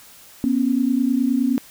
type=tone pair together; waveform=sine; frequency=242.4 / 272.1 Hz; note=B3 / C#4; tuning=-32 / -32 cents; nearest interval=major second; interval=200 cents; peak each=-19 dBFS; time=0.44-1.58 s; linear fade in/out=0 ms; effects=white hiss -46 dBFS RMS until 1.7 s